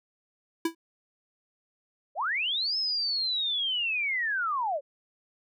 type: tone with exponential decay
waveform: square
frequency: 329.6 Hz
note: E4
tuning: in tune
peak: -22 dBFS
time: 0.65-0.75 s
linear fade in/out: 5 ms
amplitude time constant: 21 ms
type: linear two-way sweep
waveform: sine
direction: up then down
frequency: 523.3 to 5250 to 523.3 Hz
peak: -26 dBFS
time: 2.15-4.81 s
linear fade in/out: 50 ms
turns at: 2.77 s
effects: none